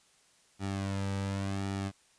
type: tone with flanger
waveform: sawtooth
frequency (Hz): 98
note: G2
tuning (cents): 0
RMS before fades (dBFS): -34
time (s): 0.59-1.92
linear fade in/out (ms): 50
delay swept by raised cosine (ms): 1.9 to 2.85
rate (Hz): 0.9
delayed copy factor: -0.7
effects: white hiss -65 dBFS RMS until 2.18 s + resampled to 22050 Hz